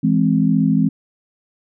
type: chord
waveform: sine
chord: E augmented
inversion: none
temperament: equal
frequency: 164.81 / 207.7 / 261.6 Hz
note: E3 / G#3 / B#3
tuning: 0 / 0 / 0 cents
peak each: -17 dBFS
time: 0.03-0.89 s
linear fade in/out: 10 ms
effects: none